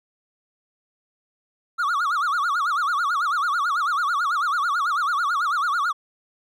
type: tone with vibrato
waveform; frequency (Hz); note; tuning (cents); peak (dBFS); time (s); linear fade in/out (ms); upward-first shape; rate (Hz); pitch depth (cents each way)
triangle; 1266; D#6; +30; -18; 1.78-5.93; 20; sine; 9.1; 230
effects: none